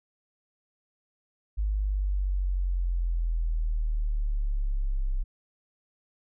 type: exponential sweep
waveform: sine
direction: down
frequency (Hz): 51.91 to 32.34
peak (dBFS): -24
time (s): 1.57-5.24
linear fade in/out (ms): 20
effects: none